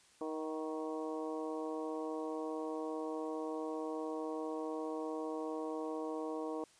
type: harmonic tone with a mistuned harmonic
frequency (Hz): 157.3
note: D#3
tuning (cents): +19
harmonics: 2 / 3 / 4 / 5 / 6 / 7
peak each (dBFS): -41 / -41 / -46 / -49 / -49 / -50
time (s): 0.21-6.64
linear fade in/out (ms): 2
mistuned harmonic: 5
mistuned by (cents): -34
effects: white hiss -65 dBFS RMS until 6.79 s + resampled to 22050 Hz